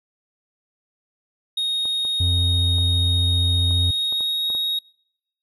triangle tone with pitch glide, 3729 to 3766 Hz, A#7 to A#7, 0 to +17 cents, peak -19 dBFS, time 1.57-4.79 s, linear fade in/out 5 ms, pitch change +17 cents, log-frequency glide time 3.65-4.49 s
clicks, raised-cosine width 1 ms, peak -25 dBFS, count 8, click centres 1.855 / 2.051 / 2.784 / 3.709 / 4.125 / 4.207 / 4.502 / 4.55 s
triangle tone, 88.5 Hz, F2, 23 cents sharp, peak -16 dBFS, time 2.2-3.91 s, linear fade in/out 5 ms
effects noise-tail reverb RT60 0.8 s tail -26 dB re dry

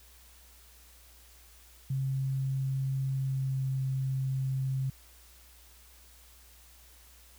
sine tone with pitch glide, 134.1 to 132.87 Hz, C3 to C3, +43 to +27 cents, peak -28 dBFS, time 1.9-4.9 s, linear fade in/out 5 ms, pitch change -16 cents, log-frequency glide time 3.15-3.67 s, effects added 60 Hz sine -57 dBFS peak until 7.38 s + white hiss -58 dBFS RMS until 7.38 s

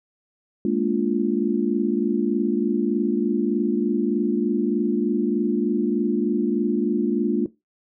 sine chord, Bb dominant seventh, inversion third, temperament just, 209.8 / 233.1 / 291.4 / 349.6 Hz, Ab3 / Bb3 / D4 / F4, +18 / 0 / -13 / +2 cents, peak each -24 dBFS, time 0.65-7.46 s, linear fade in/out 2 ms, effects noise-tail reverb RT60 0.2 s tail -17 dB re dry

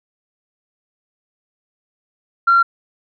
sine tone, 1374 Hz, F6, 29 cents flat, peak -8 dBFS, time 2.47-2.63 s, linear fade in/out 10 ms, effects tanh soft clip ceiling -5 dBFS

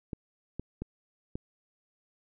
clicks, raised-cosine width 3 ms, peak -22 dBFS, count 4, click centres 0.132 / 0.596 / 0.82 / 1.355 s, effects none

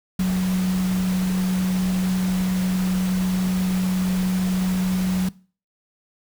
sine tone in noise, 185 Hz, F#3, in tune, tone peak -18 dBFS, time 0.19-5.29 s, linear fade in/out 5 ms, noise pink, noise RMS -33 dBFS, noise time 0.19-5.29 s, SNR +12 dB, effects noise-tail reverb RT60 0.4 s tail -21 dB re dry

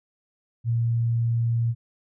sine tone, 116.54 Hz, A#2, in tune, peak -20 dBFS, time 0.64-1.75 s, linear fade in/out 50 ms, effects none

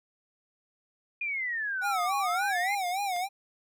sine exponential two-way sweep, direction down then up, 2459 to 1096 to 2165 Hz, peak -29 dBFS, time 1.21-2.75 s, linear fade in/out 5 ms, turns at 2.17 s
square tone with vibrato, 759 Hz, F#5, 44 cents sharp, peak -29 dBFS, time 1.81-3.29 s, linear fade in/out 50 ms, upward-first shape sine, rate 3.5 Hz, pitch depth 130 cents each way
click, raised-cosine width 0.2 ms, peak -30 dBFS, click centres 3.164 s
effects none

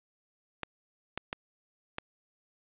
clicks, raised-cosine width 0.3 ms, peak -17 dBFS, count 4, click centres 0.633 / 1.176 / 1.329 / 1.984 s, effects resampled to 8000 Hz + 9-bit

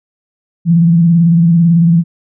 sine tone with vibrato, 168.5 Hz, E3, 38 cents sharp, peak -5 dBFS, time 0.65-2.04 s, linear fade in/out 50 ms, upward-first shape square, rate 18 Hz, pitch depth 46 cents each way, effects none

